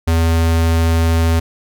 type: tone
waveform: square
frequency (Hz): 82.41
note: E2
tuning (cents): 0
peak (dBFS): -12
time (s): 0.07-1.4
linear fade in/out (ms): 10
effects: none